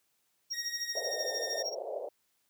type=tone with tremolo; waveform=triangle; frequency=5590 Hz; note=F8; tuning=1 cent sharp; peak=-30 dBFS; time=0.5-1.75 s; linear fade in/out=20 ms; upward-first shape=sine; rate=13 Hz; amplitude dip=90%
type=tone with pitch glide; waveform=sawtooth; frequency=1885 to 1830.3 Hz; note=A#6 to A#6; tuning=+19 to -32 cents; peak=-37 dBFS; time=0.53-1.63 s; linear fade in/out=10 ms; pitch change=-51 cents; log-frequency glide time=0.86-1.31 s
type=band-pass noise; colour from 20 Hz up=pink; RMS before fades=-38 dBFS; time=0.95-2.09 s; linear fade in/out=5 ms; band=460 to 670 Hz; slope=48 dB/octave
effects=white hiss -75 dBFS RMS until 2.49 s + high-pass 60 Hz 12 dB/octave